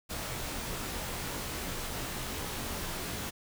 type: noise with comb filter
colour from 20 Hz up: pink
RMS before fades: -37 dBFS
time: 0.09-3.31 s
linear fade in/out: 20 ms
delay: 20 ms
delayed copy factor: -0.65
effects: none